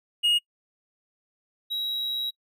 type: tone pair in turn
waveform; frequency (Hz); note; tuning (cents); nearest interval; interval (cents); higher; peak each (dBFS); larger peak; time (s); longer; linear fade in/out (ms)
triangle; 2868 / 3857; F7 / B7; +45 / -42; perfect fourth; 513; second; -17 / -25; first; 0.23-0.39 / 1.7-2.31; second; 20
effects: noise-tail reverb RT60 0.1 s tail -25 dB re dry